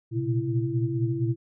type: tone cluster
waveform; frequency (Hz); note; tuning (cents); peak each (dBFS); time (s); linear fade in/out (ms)
sine; 117.5 / 121.8 / 132.6 / 334.1; A#2 / B2 / C3 / E4; +14 / -24 / +23 / +23; -29; 0.11-1.36; 50
effects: none